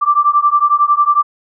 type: beating tone pair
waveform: sine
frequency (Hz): 1169 / 1180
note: D6 / D6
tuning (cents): -8 / +8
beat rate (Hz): 11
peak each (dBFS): -12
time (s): 0.01-1.23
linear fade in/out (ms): 20
effects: none